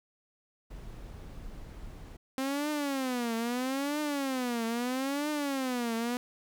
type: noise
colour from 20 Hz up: brown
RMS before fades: -44 dBFS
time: 0.7-2.17 s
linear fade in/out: 10 ms
type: tone with vibrato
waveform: sawtooth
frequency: 261.6 Hz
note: C4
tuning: in tune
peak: -26 dBFS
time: 2.38-6.17 s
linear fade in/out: 0 ms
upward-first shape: triangle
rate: 0.77 Hz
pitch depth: 260 cents each way
effects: none